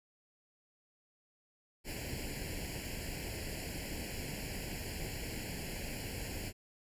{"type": "noise with comb filter", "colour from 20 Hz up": "pink", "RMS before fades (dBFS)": -41, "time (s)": [1.84, 6.53], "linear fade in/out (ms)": 50, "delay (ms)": 0.41, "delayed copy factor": 0.95, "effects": ["resampled to 32000 Hz"]}